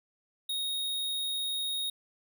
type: tone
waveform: square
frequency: 3742 Hz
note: A#7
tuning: 6 cents sharp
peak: -31 dBFS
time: 0.49-1.9 s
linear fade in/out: 5 ms
effects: none